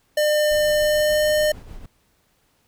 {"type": "tone with pitch glide", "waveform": "square", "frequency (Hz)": [602, 607.2], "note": ["D5", "D#5"], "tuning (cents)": [43, -42], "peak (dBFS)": -17, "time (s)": [0.17, 1.52], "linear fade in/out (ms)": 5, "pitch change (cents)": 15, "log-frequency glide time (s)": [0.75, 1.27]}
{"type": "noise with tremolo", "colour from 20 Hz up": "brown", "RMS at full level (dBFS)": -35, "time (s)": [0.51, 1.86], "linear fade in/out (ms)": 5, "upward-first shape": "triangle", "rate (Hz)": 6.8, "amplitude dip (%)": 55}
{"effects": ["pink hiss -64 dBFS RMS until 2.67 s"]}